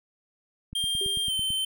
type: click train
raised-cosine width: 5 ms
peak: -27 dBFS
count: 8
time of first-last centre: 0.73-1.504 s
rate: 9.04 Hz
type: tone with pitch glide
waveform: square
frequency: 3193 to 3093 Hz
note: G7 to G7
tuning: +31 to -24 cents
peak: -26 dBFS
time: 0.75-1.65 s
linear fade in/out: 5 ms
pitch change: -55 cents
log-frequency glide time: 1.26-1.32 s
type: tone with exponential decay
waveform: sine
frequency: 393.1 Hz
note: G4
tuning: 5 cents sharp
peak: -32 dBFS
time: 1.01-1.39 s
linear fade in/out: 2 ms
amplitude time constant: 82 ms
effects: none